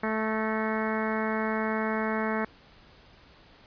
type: harmonic tone with a mistuned harmonic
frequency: 219 Hz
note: A3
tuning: 8 cents flat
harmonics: 1 / 2 / 3 / 4 / 5 / 6 / 7 / 8 / 9 / 10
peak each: -30 / -33 / -35 / -36 / -37 / -38 / -38 / -39 / -40 / -40 dBFS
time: 0.03-2.45 s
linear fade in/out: 5 ms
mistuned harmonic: 9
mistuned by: -55 cents
effects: pink hiss -55 dBFS RMS until 3.66 s + resampled to 11025 Hz